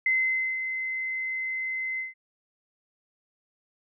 sine tone with ADSR envelope, 2057 Hz, C7, 30 cents flat, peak -20 dBFS, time 0.06-2.14 s, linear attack 3 ms, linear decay 510 ms, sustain -8 dB, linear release 150 ms, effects none

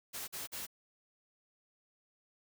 white noise bursts, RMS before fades -42 dBFS, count 3, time 0.13-0.668 s, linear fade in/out 20 ms, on 150 ms, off 44 ms, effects none

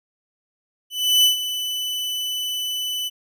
40% pulse tone with ADSR envelope, 2994 Hz, F#7, 20 cents sharp, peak -11 dBFS, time 0.9-3.1 s, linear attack 340 ms, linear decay 120 ms, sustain -12 dB, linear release 29 ms, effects none

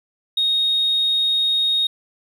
triangle tone, 3730 Hz, A#7, in tune, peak -13 dBFS, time 0.37-1.87 s, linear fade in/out 5 ms, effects tanh soft clip ceiling -13 dBFS

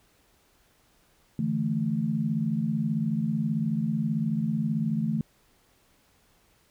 sine chord, D suspended second, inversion none, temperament just, 146.83 / 165.19 / 220.2 Hz, D3 / E3 / A3, 0 / +4 / +2 cents, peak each -31 / -29 / -27 dBFS, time 1.39-5.21 s, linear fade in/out 2 ms, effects pink hiss -64 dBFS RMS until 6.7 s

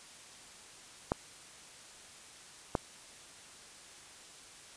clicks, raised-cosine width 1 ms, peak -14 dBFS, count 2, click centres 1.119 / 2.752 s, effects white hiss -53 dBFS RMS until 4.76 s + resampled to 22050 Hz

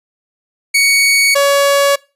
sawtooth tone pair in turn, 2234 / 562.5 Hz, C#7 / C#5, +13 / +25 cents, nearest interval 2 octaves, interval 2388 cents, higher first, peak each -5 dBFS, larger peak neither, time 0.74-1.35 / 1.35-1.96 s, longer neither, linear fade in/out 10 ms, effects noise-tail reverb RT60 0.3 s tail -23 dB re dry + resampled to 32000 Hz

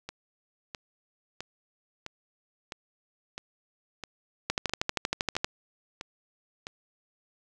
two click trains, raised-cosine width 0.2 ms, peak -9 / -20 dBFS, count 13 / 11, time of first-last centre 4.5-5.445 / 0.09-6.669 s, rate 12.7 / 1.52 Hz, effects none

